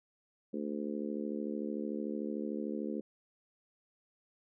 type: harmonic tone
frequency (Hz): 73.42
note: D2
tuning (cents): 0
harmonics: 3 / 4 / 5 / 6 / 7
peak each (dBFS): -38 / -40 / -42 / -44 / -45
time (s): 0.53-3.01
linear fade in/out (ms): 10
effects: none